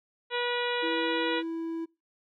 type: harmonic tone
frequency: 485 Hz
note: B4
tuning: 31 cents flat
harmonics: 1 / 2 / 3 / 4 / 5 / 6 / 7 / 8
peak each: -31 / -34 / -36 / -37 / -38 / -39 / -39 / -40 dBFS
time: 0.3-1.43 s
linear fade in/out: 50 ms
type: tone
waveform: triangle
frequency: 329.1 Hz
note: E4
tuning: 3 cents flat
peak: -29 dBFS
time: 0.82-1.86 s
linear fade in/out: 20 ms
effects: noise-tail reverb RT60 0.3 s tail -25 dB re dry